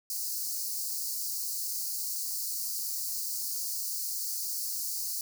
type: high-pass noise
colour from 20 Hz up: white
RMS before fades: -34 dBFS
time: 0.1-5.21 s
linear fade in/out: 2 ms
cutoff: 4300 Hz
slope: 96 dB/octave
effects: none